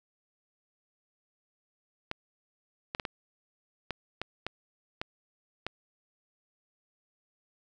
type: clicks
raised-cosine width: 0.3 ms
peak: -17 dBFS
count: 9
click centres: 2.114 / 2.949 / 2.998 / 3.052 / 3.907 / 4.216 / 4.466 / 5.015 / 5.666 s
effects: none